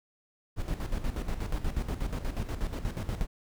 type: noise with tremolo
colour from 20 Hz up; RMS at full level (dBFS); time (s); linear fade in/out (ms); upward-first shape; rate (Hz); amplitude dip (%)
brown; -30; 0.56-3.27; 50; square; 8.3; 65
effects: none